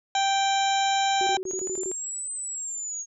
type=harmonic tone; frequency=784 Hz; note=G5; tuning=in tune; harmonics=1 / 2 / 3 / 4 / 5 / 7 / 8 / 9; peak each=-22 / -33 / -34 / -33 / -31 / -41 / -41 / -35 dBFS; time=0.15-1.37 s; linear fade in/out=2 ms
type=tone bursts; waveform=sine; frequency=374.3 Hz; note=F#4; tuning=20 cents sharp; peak=-29 dBFS; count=9; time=1.21-1.916 s; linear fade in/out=0 ms; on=58 ms; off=23 ms
type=linear two-way sweep; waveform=sine; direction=up then down; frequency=6550 to 8170 to 6550 Hz; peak=-30 dBFS; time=1.45-3.06 s; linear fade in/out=50 ms; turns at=2.33 s
effects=none